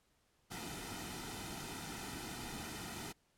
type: noise with comb filter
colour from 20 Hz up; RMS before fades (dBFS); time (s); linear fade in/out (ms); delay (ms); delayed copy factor
pink; -45; 0.5-3.13; 20; 1.8; -0.65
effects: pink hiss -75 dBFS RMS until 3.37 s + low-pass 12000 Hz 12 dB/octave